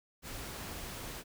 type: noise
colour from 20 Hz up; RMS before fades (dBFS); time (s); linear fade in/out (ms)
pink; -43; 0.22-1.24; 50
effects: none